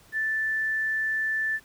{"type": "tone with quantisation", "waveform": "sine", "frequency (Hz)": 1760, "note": "A6", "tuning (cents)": 0, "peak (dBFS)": -24, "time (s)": [0.12, 1.6], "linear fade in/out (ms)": 50, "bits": 9, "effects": ["pink hiss -56 dBFS RMS until 1.64 s"]}